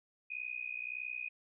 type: tone with amplitude modulation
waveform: sine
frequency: 2489 Hz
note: D#7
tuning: in tune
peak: -34 dBFS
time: 0.3-1.29 s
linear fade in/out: 10 ms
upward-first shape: sine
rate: 61.6 Hz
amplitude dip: 95%
effects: none